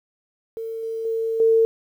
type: tone with level steps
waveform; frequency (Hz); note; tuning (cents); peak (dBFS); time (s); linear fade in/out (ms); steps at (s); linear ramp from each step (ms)
sine; 450.9; A4; +42; -27 / -25 / -21 / -13; 0.57-1.65; 0; 0.83 / 1.05 / 1.4; 2
effects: 9-bit